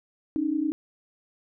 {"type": "tone pair together", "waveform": "sine", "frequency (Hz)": [280, 310], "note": ["C#4", "D#4"], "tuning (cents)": [18, -6], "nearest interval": "major second", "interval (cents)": 176, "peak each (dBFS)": [-28, -25], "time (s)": [0.36, 0.72], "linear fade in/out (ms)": 0, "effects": []}